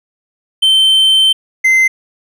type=tone pair in turn; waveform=triangle; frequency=3100 / 2069 Hz; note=G7 / C7; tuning=-20 / -20 cents; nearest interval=perfect fifth; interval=700 cents; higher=first; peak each=-5 dBFS; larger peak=neither; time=0.62-1.33 / 1.64-1.88 s; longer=first; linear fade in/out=10 ms; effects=none